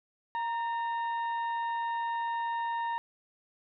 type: harmonic tone with a mistuned harmonic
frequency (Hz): 932.3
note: A#5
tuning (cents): 0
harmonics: 1 / 2 / 3 / 4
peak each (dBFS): -30 / -40 / -52 / -53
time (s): 0.35-2.98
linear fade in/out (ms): 0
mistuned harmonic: 2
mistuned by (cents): -45
effects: none